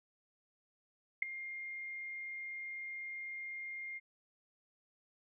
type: tone with ADSR envelope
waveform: sine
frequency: 2118 Hz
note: C7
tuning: 21 cents sharp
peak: -24 dBFS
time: 1.22-4 s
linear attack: 6 ms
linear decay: 4 ms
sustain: -17 dB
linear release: 30 ms
effects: none